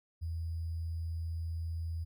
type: tone with sample-and-hold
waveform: sine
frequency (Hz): 82.41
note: E2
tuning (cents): 0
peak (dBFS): -34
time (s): 0.21-2.05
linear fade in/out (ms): 20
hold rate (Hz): 4900
effects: none